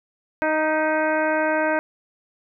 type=harmonic tone with a mistuned harmonic; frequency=311.1 Hz; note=D#4; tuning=in tune; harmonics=1 / 2 / 3 / 4 / 5 / 6 / 7 / 8; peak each=-26 / -22 / -26 / -34 / -25 / -34 / -35 / -37 dBFS; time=0.42-1.79 s; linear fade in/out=0 ms; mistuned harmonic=6; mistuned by=+42 cents; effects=none